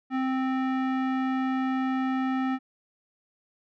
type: tone with low-pass filter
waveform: square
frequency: 261.6 Hz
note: C4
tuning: in tune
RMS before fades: -27 dBFS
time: 0.1-2.59 s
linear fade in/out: 50 ms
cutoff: 1800 Hz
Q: 1.3
effects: none